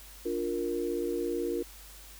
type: chord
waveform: sine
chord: Bb major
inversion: first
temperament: just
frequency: 291.4 / 349.6 / 466.2 Hz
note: D4 / F4 / Bb4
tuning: -13 / +2 / 0 cents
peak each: -36 / -32 / -33 dBFS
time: 0.25-1.63 s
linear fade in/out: 10 ms
effects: added 50 Hz sine -51 dBFS peak until 2.19 s + white hiss -51 dBFS RMS until 2.19 s